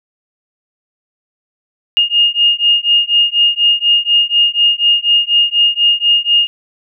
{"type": "beating tone pair", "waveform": "sine", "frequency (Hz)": [2839, 2843.1], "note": ["F7", "F7"], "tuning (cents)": [28, 30], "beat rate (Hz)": 4.1, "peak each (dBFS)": -12, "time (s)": [1.97, 6.47], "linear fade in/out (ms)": 0, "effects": []}